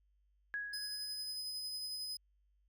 sine tone with exponential decay, 1664 Hz, G#6, 3 cents sharp, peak -35 dBFS, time 0.54-1.37 s, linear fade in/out 0 ms, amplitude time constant 180 ms
40% pulse tone with tremolo, 5030 Hz, D#8, 18 cents sharp, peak -38 dBFS, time 0.73-2.17 s, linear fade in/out 5 ms, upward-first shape sine, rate 11 Hz, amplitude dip 25%
effects added 50 Hz sine -70 dBFS peak until 2.68 s

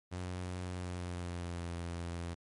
sawtooth tone with pitch glide, 90.5 to 85.72 Hz, F#2 to F2, -38 to -32 cents, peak -34 dBFS, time 0.11-2.35 s, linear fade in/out 20 ms, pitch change -94 cents, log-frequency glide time 0.71-1.68 s, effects MP3 48 kbps

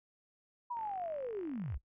sine linear sweep, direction down, 988 to 44.73 Hz, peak -36 dBFS, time 0.7-1.78 s, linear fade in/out 10 ms
click train, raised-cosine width 0.5 ms, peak -40 dBFS, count 48, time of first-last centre 0.77-1.743 s, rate 48.3 Hz
effects noise-tail reverb RT60 0.1 s tail -17 dB re dry

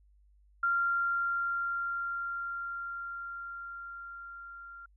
sine tone with level ramp, 1386 Hz, F6, 14 cents flat, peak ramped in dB -25 to -45 dBFS, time 0.63-4.86 s, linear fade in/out 5 ms, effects added 50 Hz sine -60 dBFS peak until 4.96 s

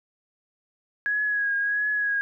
sine tone with vibrato, 1661.2 Hz, G#6, in tune, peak -22 dBFS, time 1.06-2.21 s, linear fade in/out 0 ms, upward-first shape triangle, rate 1.5 Hz, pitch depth 40 cents each way, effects none

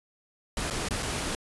pink noise with dropouts, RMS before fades -31 dBFS, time 0.57-1.35 s, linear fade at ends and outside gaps 1 ms, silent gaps 0.7-0.708 / 0.886-0.908 / 1.026-1.029 s, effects resampled to 24000 Hz

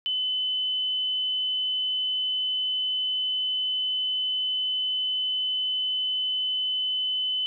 sine tone, 3024 Hz, F#7, 37 cents sharp, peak -24 dBFS, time 0.06-7.46 s, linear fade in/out 0 ms, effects none

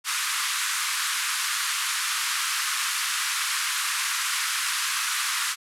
pink band-pass noise, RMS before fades -27 dBFS, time 0.04-5.56 s, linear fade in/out 50 ms, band 1100 to 12000 Hz, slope 48 dB/octave, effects none

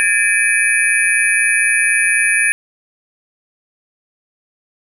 sine tone cluster, 1671 / 1795 / 2338 / 2521 / 9900 Hz, G#6 / A6 / D7 / D#7 / D#9, +10 / +34 / -8 / +22 / -10 cents, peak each -18 dBFS, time 0-2.52 s, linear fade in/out 0 ms, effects none

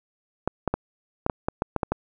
clicks, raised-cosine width 1 ms, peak -9 dBFS, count 10, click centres 0.476 / 0.677 / 0.74 / 1.264 / 1.298 / 1.485 / 1.621 / 1.763 / 1.832 / 1.92 s, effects none

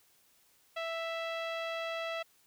sawtooth tone with low-pass filter, 660 Hz, E5, 2 cents sharp, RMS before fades -37 dBFS, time 0.76-2.23 s, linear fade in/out 10 ms, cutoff 3100 Hz, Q 1.9, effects white hiss -67 dBFS RMS until 2.46 s

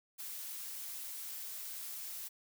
blue noise, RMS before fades -44 dBFS, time 0.18-2.29 s, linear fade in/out 20 ms, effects none

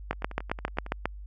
two click trains, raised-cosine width 0.5 ms, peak -11 / -24 dBFS, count 8 / 9, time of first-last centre 0.11-1.056 / 0.13-0.864 s, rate 7.4 / 10.9 Hz, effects added 50 Hz sine -39 dBFS peak until 1.26 s

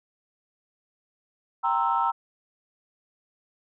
sine chord, C dominant seventh, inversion second, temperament equal, 784 / 932.3 / 1046.5 / 1318.5 Hz, G5 / Bb5 / C6 / E6, 0 / 0 / 0 / 0 cents, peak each -28 / -24 / -30 / -26 dBFS, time 1.63-2.12 s, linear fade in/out 20 ms, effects tanh soft clip ceiling -12 dBFS

